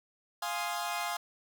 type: chord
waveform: sawtooth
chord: F minor seventh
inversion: none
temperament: equal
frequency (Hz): 698.5 / 830.6 / 1046.5 / 1244.5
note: F5 / Ab5 / C6 / Eb6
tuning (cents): 0 / 0 / 0 / 0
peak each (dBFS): -33 / -34 / -35 / -37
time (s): 0.42-1.17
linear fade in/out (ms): 5
effects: none